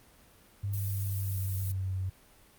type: tone with pitch glide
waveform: sine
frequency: 100 to 93.84 Hz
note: G2 to F#2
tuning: +35 to +25 cents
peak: -30 dBFS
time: 0.63-2.1 s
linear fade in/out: 10 ms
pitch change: -110 cents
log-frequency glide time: 0.84-1.95 s
type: noise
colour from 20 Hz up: violet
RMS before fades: -41 dBFS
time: 0.73-1.72 s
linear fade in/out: 5 ms
effects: pink hiss -59 dBFS RMS until 2.58 s + Opus 32 kbps